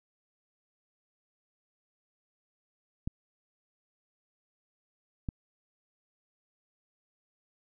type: clicks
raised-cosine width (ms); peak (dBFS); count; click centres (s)
5; -20; 2; 3.075 / 5.288
effects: none